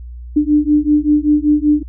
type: beating tone pair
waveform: sine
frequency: 295.4 / 300.6 Hz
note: D4 / D4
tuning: +10 / +40 cents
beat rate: 5.2 Hz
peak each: -13 dBFS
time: 0.36-1.83 s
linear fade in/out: 10 ms
effects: added 60 Hz sine -28 dBFS peak until 1.88 s